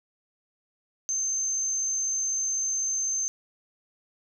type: tone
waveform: sine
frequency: 6272 Hz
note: G8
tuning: in tune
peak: -25 dBFS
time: 1.09-3.28 s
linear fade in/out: 0 ms
effects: none